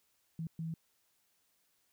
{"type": "tone bursts at uneven times", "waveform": "sine", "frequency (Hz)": 162.9, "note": "E3", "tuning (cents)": -20, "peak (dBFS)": -36, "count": 2, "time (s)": [[0.39, 0.47], [0.59, 0.74]], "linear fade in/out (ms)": 2, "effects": ["white hiss -75 dBFS RMS until 1.92 s"]}